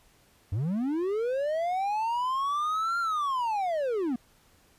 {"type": "linear two-way sweep", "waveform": "triangle", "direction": "up then down", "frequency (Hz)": [87.31, 1400, 227.9], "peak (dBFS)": -24, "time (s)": [0.52, 4.16], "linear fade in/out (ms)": 5, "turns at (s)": 2.99, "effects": ["pink hiss -62 dBFS RMS until 4.78 s", "resampled to 32000 Hz"]}